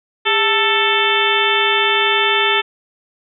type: harmonic tone with a mistuned harmonic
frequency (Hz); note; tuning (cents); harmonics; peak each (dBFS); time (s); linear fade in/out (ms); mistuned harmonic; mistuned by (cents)
441.2; A4; +5; 1 / 2 / 3 / 4 / 5 / 6 / 7 / 8; -21 / -21 / -21 / -21 / -21 / -21 / -21 / -21; 0.25-2.62; 20; 1; -140
effects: none